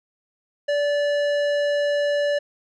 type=tone with tanh clipping; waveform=sine; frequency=580 Hz; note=D5; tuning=22 cents flat; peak=-21 dBFS; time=0.68-2.39 s; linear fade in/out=10 ms; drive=15 dB; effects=none